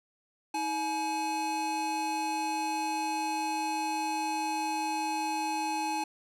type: tone pair together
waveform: square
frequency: 317.5 / 847.6 Hz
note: D#4 / G#5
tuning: +35 / +35 cents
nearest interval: octave + perfect fourth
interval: 1700 cents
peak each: -37 / -31 dBFS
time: 0.54-6.04 s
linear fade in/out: 5 ms
effects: low-pass 11000 Hz 12 dB/octave